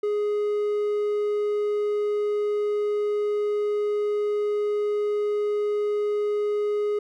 triangle tone, 416.2 Hz, G#4, 4 cents sharp, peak -20 dBFS, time 0.03-6.99 s, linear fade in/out 5 ms, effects none

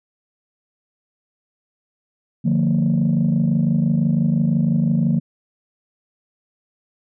sine tone cluster, 150.1 / 176 / 228.1 Hz, D3 / F3 / A#3, +38 / +14 / -37 cents, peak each -18 dBFS, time 2.44-5.2 s, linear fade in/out 20 ms, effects tanh soft clip ceiling -10 dBFS

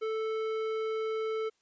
sine tone with tanh clipping, 440 Hz, A4, in tune, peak -32 dBFS, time 0.01-1.5 s, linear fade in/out 20 ms, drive 14 dB, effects white hiss -74 dBFS RMS until 1.61 s + resampled to 16000 Hz

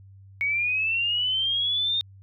sine linear sweep, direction up, 2217 to 3680 Hz, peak -22 dBFS, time 0.41-2.01 s, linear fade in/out 0 ms, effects added 97 Hz sine -46 dBFS peak until 2.22 s

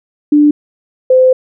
sine tone pair in turn, 295.6 / 514.4 Hz, D4 / C5, +11 / -30 cents, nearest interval minor seventh, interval 959 cents, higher second, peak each -4 dBFS, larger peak neither, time 0.32-0.51 / 1.1-1.33 s, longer second, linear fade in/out 5 ms, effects none

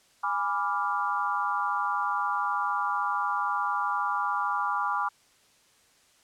sine chord, G# diminished seventh, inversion none, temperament equal with one note detuned, 823.9 / 987.8 / 1174.7 / 1396.9 Hz, G#5 / B5 / D6 / F6, -14 / 0 / 0 / 0 cents, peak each -32 / -31 / -29 / -33 dBFS, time 0.23-5.09 s, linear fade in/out 10 ms, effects white hiss -62 dBFS RMS until 6.23 s + low-pass 9000 Hz 12 dB/octave

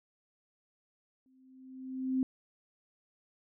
sine tone with exponential growth, 260.5 Hz, C4, 7 cents flat, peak -25 dBFS, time 1.26-2.23 s, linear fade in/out 1 ms, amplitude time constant 210 ms, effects none

